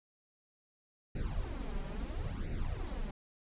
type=noise with flanger; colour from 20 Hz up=brown; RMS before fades=-37 dBFS; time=1.15-3.11 s; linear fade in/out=5 ms; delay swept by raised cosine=0.45 to 5.15 ms; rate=0.74 Hz; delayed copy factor=+0.85; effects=resampled to 8000 Hz